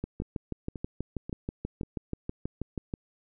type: two click trains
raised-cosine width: 3 ms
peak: -24 / -19 dBFS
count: 4 / 19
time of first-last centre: 0.22-1.833 / 0.04-2.939 s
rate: 1.86 / 6.21 Hz
effects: none